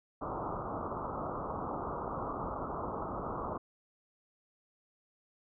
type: low-pass noise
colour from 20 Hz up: white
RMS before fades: -38 dBFS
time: 0.21-3.58 s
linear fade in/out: 10 ms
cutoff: 1300 Hz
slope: 96 dB/octave
effects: none

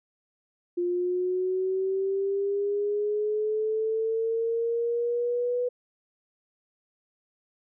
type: linear sweep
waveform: sine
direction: up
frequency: 350 to 493.9 Hz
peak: -24 dBFS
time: 0.77-5.69 s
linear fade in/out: 10 ms
effects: none

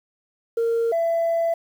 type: tone pair in turn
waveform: sine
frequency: 461.4 / 668.5 Hz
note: A#4 / E5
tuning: -18 / +24 cents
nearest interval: tritone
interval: 642 cents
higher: second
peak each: -17 dBFS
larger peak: neither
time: 0.57-0.92 / 0.92-1.54 s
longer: second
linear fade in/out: 5 ms
effects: tanh soft clip ceiling -16 dBFS + 8-bit

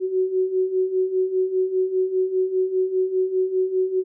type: beating tone pair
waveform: sine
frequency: 370 / 375 Hz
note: F#4 / F#4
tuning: 0 / +23 cents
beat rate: 5 Hz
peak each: -25 / -20 dBFS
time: 0-4.04 s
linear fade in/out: 50 ms
effects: none

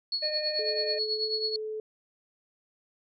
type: tone with tremolo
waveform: sine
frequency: 4366 Hz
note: C#8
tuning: 27 cents flat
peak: -25 dBFS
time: 0.12-1.56 s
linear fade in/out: 2 ms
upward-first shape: triangle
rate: 9.2 Hz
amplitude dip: 80%
type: harmonic tone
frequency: 609 Hz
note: D#5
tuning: 37 cents flat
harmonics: 1 / 3 / 4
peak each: -32 / -42 / -46 dBFS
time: 0.22-0.99 s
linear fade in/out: 10 ms
type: tone with pitch glide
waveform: sine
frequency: 429.9 to 433.1 Hz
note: A4 to A4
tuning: -40 to -27 cents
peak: -32 dBFS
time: 0.59-1.8 s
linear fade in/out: 2 ms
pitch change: +13 cents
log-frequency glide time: 1.17-1.23 s
effects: none

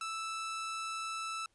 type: tone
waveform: sawtooth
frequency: 1318.5 Hz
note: E6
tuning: in tune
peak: -33 dBFS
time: 0.01-1.46 s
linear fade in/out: 2 ms
effects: pink hiss -74 dBFS RMS until 1.54 s + resampled to 24000 Hz

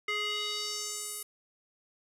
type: tone with band-pass filter sweep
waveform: square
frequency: 418.3 Hz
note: G#4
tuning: 12 cents sharp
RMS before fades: -35 dBFS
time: 0.08-1.23 s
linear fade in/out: 5 ms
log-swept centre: 2200 to 11000 Hz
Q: 2.4
effects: none

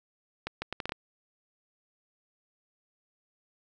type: accelerating click train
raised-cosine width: 0.3 ms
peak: -17 dBFS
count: 7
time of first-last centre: 0.47-0.921 s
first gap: 150 ms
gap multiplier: 0.71
effects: none

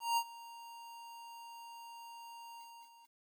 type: tone with ADSR envelope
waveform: square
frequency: 932.3 Hz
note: A#5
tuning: in tune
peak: -29 dBFS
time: 0-3.16 s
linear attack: 170 ms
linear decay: 64 ms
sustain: -21 dB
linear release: 590 ms
effects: 11-bit

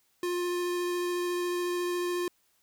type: tone with vibrato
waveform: square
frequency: 353.5 Hz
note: F4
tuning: 21 cents sharp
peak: -29 dBFS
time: 0.23-2.28 s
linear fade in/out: 2 ms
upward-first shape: triangle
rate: 14 Hz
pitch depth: 10 cents each way
effects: white hiss -70 dBFS RMS until 2.62 s

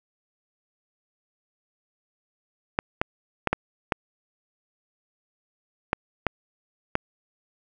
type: clicks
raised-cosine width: 0.5 ms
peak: -6 dBFS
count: 8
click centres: 2.789 / 3.015 / 3.473 / 3.53 / 3.922 / 5.931 / 6.267 / 6.954 s
effects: none

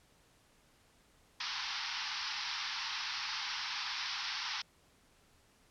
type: band-pass noise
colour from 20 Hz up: white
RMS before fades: -39 dBFS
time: 1.4-4.62 s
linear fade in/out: 5 ms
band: 810 to 5600 Hz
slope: 96 dB/octave
effects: pink hiss -67 dBFS RMS until 5.7 s + low-pass 11000 Hz 12 dB/octave

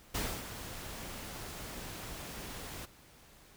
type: noise with ADSR envelope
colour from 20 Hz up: pink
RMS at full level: -34 dBFS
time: 0.14-2.86 s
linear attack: 11 ms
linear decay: 270 ms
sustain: -10 dB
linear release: 16 ms
effects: pink hiss -59 dBFS RMS until 3.56 s

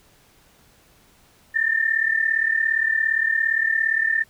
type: tone pair together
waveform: sine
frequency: 1781 / 1818.4 Hz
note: A6 / A#6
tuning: +21 / -43 cents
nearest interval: unison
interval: 36 cents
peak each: -20 / -22 dBFS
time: 1.54-4.24 s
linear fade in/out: 20 ms
effects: pink hiss -56 dBFS RMS until 4.29 s

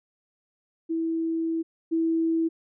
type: tone pair in turn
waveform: sine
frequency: 327.2 / 327.2 Hz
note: E4 / E4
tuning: -13 / -13 cents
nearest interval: unison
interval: 0 cents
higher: neither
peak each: -24 / -21 dBFS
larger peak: second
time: 0.89-1.63 / 1.91-2.49 s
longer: first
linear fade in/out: 20 ms
effects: none

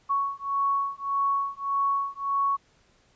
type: beating tone pair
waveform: sine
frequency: 1111 / 1112.7 Hz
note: C#6 / C#6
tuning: +4 / +6 cents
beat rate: 1.7 Hz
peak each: -27 dBFS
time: 0.09-2.57 s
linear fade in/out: 20 ms
effects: pink hiss -63 dBFS RMS until 3.15 s + resampled to 16000 Hz

